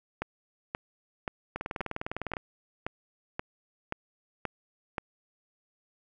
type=two click trains; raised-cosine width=0.5 ms; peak=-16 / -18 dBFS; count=10 / 17; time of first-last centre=0.22-4.982 / 1.56-2.368 s; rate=1.89 / 19.8 Hz; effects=none